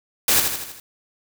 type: noise with echo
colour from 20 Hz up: white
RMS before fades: -17 dBFS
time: 0.28-0.4 s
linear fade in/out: 2 ms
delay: 80 ms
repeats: 5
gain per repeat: -5 dB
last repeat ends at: 0.8 s
effects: none